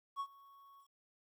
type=tone with ADSR envelope; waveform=triangle; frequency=1108.7 Hz; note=C#6; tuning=in tune; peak=-33 dBFS; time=0.16-0.88 s; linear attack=41 ms; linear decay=65 ms; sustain=-23 dB; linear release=88 ms; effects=12-bit